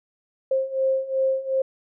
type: beating tone pair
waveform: sine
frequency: 529 / 531.7 Hz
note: C5 / C5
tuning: +19 / +28 cents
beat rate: 2.7 Hz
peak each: -25 / -22 dBFS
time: 0.51-1.62 s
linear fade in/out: 5 ms
effects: none